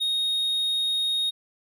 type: tone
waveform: triangle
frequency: 3729 Hz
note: A#7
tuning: in tune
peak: -21 dBFS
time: 0-1.31 s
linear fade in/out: 20 ms
effects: none